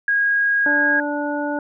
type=tone; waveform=sine; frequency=1639 Hz; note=G#6; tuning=23 cents flat; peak=-15 dBFS; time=0.08-1 s; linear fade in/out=2 ms
type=harmonic tone; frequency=292.3 Hz; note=D4; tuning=8 cents flat; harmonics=1 / 2 / 3 / 5; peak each=-24 / -26 / -28 / -29 dBFS; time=0.66-1.59 s; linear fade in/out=2 ms
effects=none